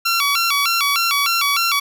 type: tone with vibrato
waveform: 15% pulse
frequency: 1244.5 Hz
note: D#6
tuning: in tune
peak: -9 dBFS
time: 0.05-1.8 s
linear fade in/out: 10 ms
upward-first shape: square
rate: 3.3 Hz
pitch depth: 160 cents each way
effects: none